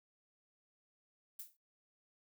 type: noise with exponential decay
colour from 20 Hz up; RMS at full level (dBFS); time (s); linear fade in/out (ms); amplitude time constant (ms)
violet; -42; 1.39-1.57; 5; 37
effects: noise-tail reverb RT60 0.2 s tail -24 dB re dry